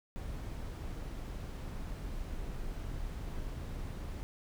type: noise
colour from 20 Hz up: brown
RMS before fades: -40 dBFS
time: 0.16-4.23 s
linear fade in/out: 0 ms
effects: none